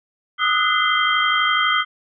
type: tone cluster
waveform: sine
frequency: 1226 / 1278 / 1473 / 2048 / 3171 Hz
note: D#6 / D#6 / F#6 / C7 / G7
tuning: -26 / +46 / -8 / -38 / +19 cents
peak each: -22 dBFS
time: 0.38-1.85 s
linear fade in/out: 50 ms
effects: none